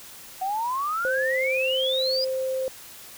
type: exponential sweep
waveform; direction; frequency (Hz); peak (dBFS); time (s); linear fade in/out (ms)
sine; up; 737 to 5020; -24; 0.41-2.25; 10
type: tone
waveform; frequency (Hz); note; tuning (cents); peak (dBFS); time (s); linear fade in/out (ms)
sine; 523.3; C5; 0; -24; 1.05-2.68; 0
effects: white hiss -44 dBFS RMS until 3.17 s